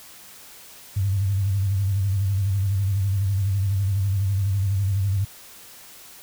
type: tone with vibrato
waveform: sine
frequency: 98 Hz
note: G2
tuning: in tune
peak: -19 dBFS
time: 0.96-5.25 s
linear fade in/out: 10 ms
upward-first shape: square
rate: 12 Hz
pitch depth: 60 cents each way
effects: white hiss -45 dBFS RMS until 6.22 s